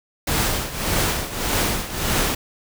pink noise with tremolo, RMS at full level -19 dBFS, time 0.27-2.35 s, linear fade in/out 5 ms, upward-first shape triangle, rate 1.7 Hz, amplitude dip 80%, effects none

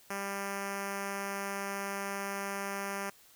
5% pulse tone with notch filter, 198.1 Hz, G3, 18 cents sharp, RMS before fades -37 dBFS, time 0.1-3.1 s, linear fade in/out 5 ms, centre 3700 Hz, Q 1.3, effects white hiss -60 dBFS RMS until 3.35 s

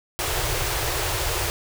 pink band-stop noise, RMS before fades -25 dBFS, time 0.19-1.5 s, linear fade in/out 0 ms, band 140 to 320 Hz, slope 96 dB/octave, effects none

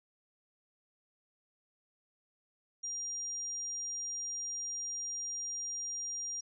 sine tone, 5700 Hz, F8, 34 cents sharp, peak -36 dBFS, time 2.83-6.41 s, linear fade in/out 10 ms, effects none

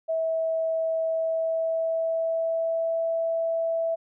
sine tone with pitch glide, 649 to 659.2 Hz, E5 to E5, -27 to 0 cents, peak -23 dBFS, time 0.08-3.96 s, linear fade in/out 20 ms, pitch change +27 cents, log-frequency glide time 1.04-3.05 s, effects none

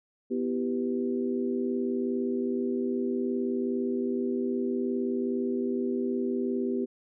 harmonic tone with a mistuned harmonic, 82.5 Hz, E2, 2 cents sharp, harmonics 3 / 4 / 5 / 6, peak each -29 / -37 / -30 / -40 dBFS, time 0.3-6.86 s, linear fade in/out 20 ms, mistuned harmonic 5, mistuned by -100 cents, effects none

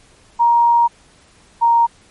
sine tone pair in turn, 941 / 932.9 Hz, A#5 / A#5, +16 / +1 cents, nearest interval unison, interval 15 cents, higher first, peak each -9 dBFS, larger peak neither, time 0.39-0.88 / 1.61-1.87 s, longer first, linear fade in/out 20 ms, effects pink hiss -50 dBFS RMS until 2.1 s + MP3 48 kbps

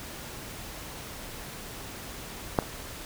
clicks, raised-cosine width 1 ms, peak -7 / -26 dBFS, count 2, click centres 2.588 / 2.625 s, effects pink hiss -41 dBFS RMS until 3.05 s

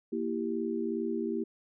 sine chord, E diminished, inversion second, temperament equal, 233.1 / 329.6 / 392 Hz, Bb3 / E4 / G4, 0 / 0 / 0 cents, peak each -34 dBFS, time 0.12-1.44 s, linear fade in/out 10 ms, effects none

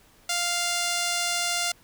5% pulse tone, 698.5 Hz, F5, in tune, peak -13 dBFS, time 0.29-1.72 s, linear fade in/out 5 ms, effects pink hiss -57 dBFS RMS until 1.83 s

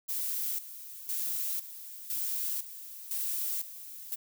violet noise with tremolo, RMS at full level -33 dBFS, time 0.08-4.16 s, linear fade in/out 20 ms, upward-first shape square, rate 0.99 Hz, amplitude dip 75%, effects none

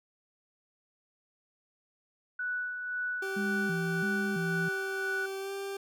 sine tone with tremolo, 1480 Hz, F#6, in tune, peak -30 dBFS, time 2.39-5.26 s, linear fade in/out 5 ms, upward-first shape sine, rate 1.9 Hz, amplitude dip 45%
40% pulse tone with pitch glide, 387.5 to 394 Hz, G4 to G4, -20 to +9 cents, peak -34 dBFS, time 3.22-5.77 s, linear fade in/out 5 ms, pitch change +29 cents, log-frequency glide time 5.39-5.52 s
sine tone with vibrato, 185 Hz, F#3, in tune, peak -31 dBFS, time 3.36-4.69 s, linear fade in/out 10 ms, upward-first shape square, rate 1.5 Hz, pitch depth 170 cents each way
effects none

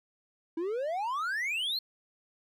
triangle exponential sweep, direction up, 317.6 to 4339 Hz, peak -28 dBFS, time 0.57-1.79 s, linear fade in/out 5 ms, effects none

